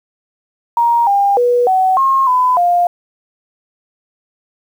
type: tone with pitch steps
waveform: sine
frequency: 940 / 801 / 486.7 / 752 / 1074 / 1005 / 703 Hz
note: A#5 / G5 / B4 / F#5 / C6 / B5 / F5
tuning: +14 / +37 / -25 / +28 / +45 / +30 / +11 cents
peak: -9 dBFS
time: 0.77-2.87 s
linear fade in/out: 2 ms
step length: 300 ms
effects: 7-bit